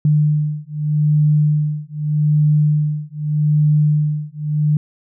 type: beating tone pair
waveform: sine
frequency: 150 / 150.82 Hz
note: D3 / D3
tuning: +37 / +46 cents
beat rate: 0.82 Hz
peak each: -16 dBFS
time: 0.05-4.77 s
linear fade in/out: 2 ms
effects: none